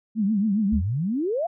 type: tone with vibrato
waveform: sine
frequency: 207.7 Hz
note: G#3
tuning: in tune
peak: -19 dBFS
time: 0.15-0.82 s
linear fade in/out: 50 ms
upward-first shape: triangle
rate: 7.3 Hz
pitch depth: 160 cents each way
type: exponential sweep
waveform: sine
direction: up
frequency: 62.7 to 724 Hz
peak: -22 dBFS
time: 0.72-1.47 s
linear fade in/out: 10 ms
effects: none